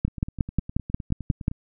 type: two click trains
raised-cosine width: 5 ms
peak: -9 / -21 dBFS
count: 9 / 15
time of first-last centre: 0.05-1.481 / 0.08-1.514 s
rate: 5.59 / 9.76 Hz
effects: none